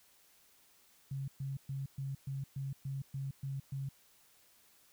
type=tone bursts; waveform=sine; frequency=136.4 Hz; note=C#3; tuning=28 cents flat; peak=-36 dBFS; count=10; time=1.11-3.89 s; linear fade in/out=5 ms; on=170 ms; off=120 ms; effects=white hiss -66 dBFS RMS until 4.92 s